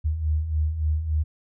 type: beating tone pair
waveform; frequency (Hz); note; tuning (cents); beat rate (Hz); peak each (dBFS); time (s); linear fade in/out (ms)
sine; 74.7 / 78.2; D2 / D#2; +30 / +9; 3.5; -29 / -22; 0.04-1.24; 20
effects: none